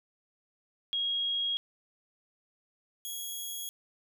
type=tone pair in turn; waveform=sine / 10% pulse; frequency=3283 / 3321 Hz; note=G#7 / G#7; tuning=-21 / -1 cents; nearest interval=unison; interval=20 cents; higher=second; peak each=-28 dBFS; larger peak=neither; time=0.93-1.57 / 3.05-3.69 s; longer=neither; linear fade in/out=0 ms; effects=none